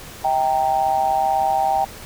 sine tone with amplitude modulation, 784 Hz, G5, in tune, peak -12 dBFS, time 0.24-1.85 s, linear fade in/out 10 ms, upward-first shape sine, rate 142 Hz, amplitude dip 85%, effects pink hiss -38 dBFS RMS until 2.05 s

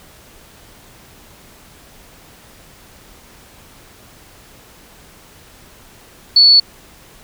sine tone, 4435 Hz, C#8, in tune, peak -5 dBFS, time 6.36-6.6 s, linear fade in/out 5 ms, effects pink hiss -44 dBFS RMS until 7.23 s

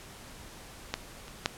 clicks, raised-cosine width 0.2 ms, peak -12 / -29 / -8 dBFS, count 3, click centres 0.94 / 1.281 / 1.459 s, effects pink hiss -48 dBFS RMS until 1.57 s + low-pass 12000 Hz 12 dB/octave

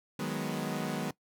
sawtooth chord, G# minor seventh, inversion second, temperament equal, 155.56 / 185 / 207.7 / 246.9 Hz, D#3 / F#3 / G#3 / B3, 0 / 0 / 0 / 0 cents, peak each -34 dBFS, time 0.19-1.11 s, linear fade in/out 5 ms, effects noise-tail reverb RT60 0.1 s tail -20 dB re dry

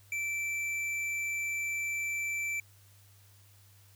sine tone with tanh clipping, 2333 Hz, D7, 12 cents flat, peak -33 dBFS, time 0.12-2.6 s, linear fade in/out 2 ms, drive 11 dB, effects added 99 Hz sine -58 dBFS peak until 3.95 s + white hiss -63 dBFS RMS until 3.95 s

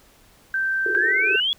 sine tone with pitch glide, 1561 to 1535.1 Hz, G6 to G6, -8 to -37 cents, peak -20 dBFS, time 0.54-1.4 s, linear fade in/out 2 ms, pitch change -29 cents, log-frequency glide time 0.99-1.2 s
white band-pass noise, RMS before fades -30 dBFS, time 0.86-1.36 s, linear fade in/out 2 ms, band 350 to 440 Hz, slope 96 dB/octave
sine exponential sweep, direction up, 1568 to 3422 Hz, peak -19 dBFS, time 0.95-1.53 s, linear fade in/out 0 ms
effects pink hiss -54 dBFS RMS until 1.58 s

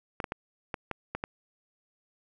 clicks, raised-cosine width 0.5 ms, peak -17 dBFS, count 7, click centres 0.202 / 0.242 / 0.321 / 0.742 / 0.913 / 1.15 / 1.239 s, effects none

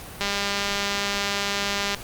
click train, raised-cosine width 0.2 ms, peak -8 dBFS, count 350, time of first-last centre 0.21-1.946 s, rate 201 Hz, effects pink hiss -39 dBFS RMS until 2.03 s + Opus 48 kbps

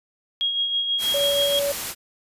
sine tone with tremolo, 3279 Hz, G#7, 23 cents flat, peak -19 dBFS, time 0.41-1.59 s, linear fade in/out 0 ms, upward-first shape sine, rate 6.2 Hz, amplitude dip 45%
white noise, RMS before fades -29 dBFS, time 0.98-1.95 s, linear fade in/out 50 ms
sine tone, 567 Hz, C#5, 39 cents sharp, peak -21 dBFS, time 1.14-1.72 s, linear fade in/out 5 ms
effects resampled to 32000 Hz

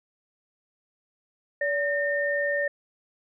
sine tone pair together, 573.6 / 1821 Hz, D5 / A#6, -41 / -41 cents, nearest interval octave + minor sixth, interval 2000 cents, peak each -26 / -26 dBFS, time 1.61-2.68 s, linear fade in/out 5 ms, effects none

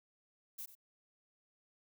violet noise with echo, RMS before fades -45 dBFS, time 0.58-0.66 s, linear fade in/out 10 ms, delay 93 ms, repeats 1, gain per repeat -13 dB, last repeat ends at 0.753 s, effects none

